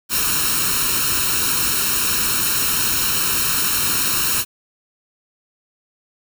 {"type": "noise with comb filter", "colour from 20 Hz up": "white", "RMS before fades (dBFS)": -19, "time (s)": [0.09, 4.45], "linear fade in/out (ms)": 50, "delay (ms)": 0.73, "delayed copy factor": 0.8, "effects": []}